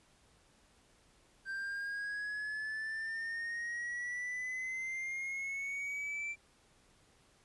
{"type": "exponential sweep", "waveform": "triangle", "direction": "up", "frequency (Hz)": [1568, 2349], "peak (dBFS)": -35, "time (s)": [1.45, 6.36], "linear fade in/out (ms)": 50, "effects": ["pink hiss -67 dBFS RMS until 7.44 s", "resampled to 24000 Hz"]}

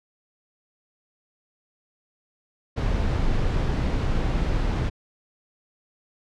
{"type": "noise", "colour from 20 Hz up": "brown", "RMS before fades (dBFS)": -23, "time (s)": [2.76, 4.9], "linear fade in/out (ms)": 20, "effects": ["low-pass 5000 Hz 12 dB/octave"]}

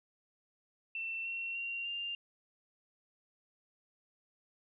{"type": "tone with pitch steps", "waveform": "sine", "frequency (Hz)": [2686, 2722, 2758, 2795], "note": ["E7", "F7", "F7", "F7"], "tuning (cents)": [32, -45, -22, 1], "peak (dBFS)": -36, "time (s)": [0.95, 2.15], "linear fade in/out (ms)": 2, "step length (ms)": 300, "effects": []}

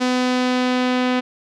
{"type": "tone with low-pass filter sweep", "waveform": "sawtooth", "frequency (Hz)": 251.7, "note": "B3", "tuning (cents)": 33, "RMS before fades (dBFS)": -19, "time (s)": [0, 1.21], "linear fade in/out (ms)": 20, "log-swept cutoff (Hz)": [5500, 3300], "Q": 1.2, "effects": []}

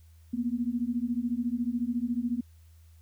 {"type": "beating tone pair", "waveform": "sine", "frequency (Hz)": [233.1, 247.1], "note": ["A#3", "B3"], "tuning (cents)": [0, 1], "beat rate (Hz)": 14, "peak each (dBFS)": -30, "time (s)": [0.33, 2.41], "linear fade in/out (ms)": 10, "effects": ["added 81 Hz sine -52 dBFS peak until 3.01 s", "white hiss -68 dBFS RMS until 3.01 s"]}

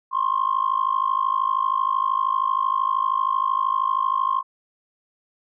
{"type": "tone with amplitude modulation", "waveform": "sine", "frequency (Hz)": 1064, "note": "C6", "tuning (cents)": 29, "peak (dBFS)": -14, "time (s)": [0.11, 4.43], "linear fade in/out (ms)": 50, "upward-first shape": "sine", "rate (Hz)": 52.9, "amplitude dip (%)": 95, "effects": ["tanh soft clip ceiling -12 dBFS"]}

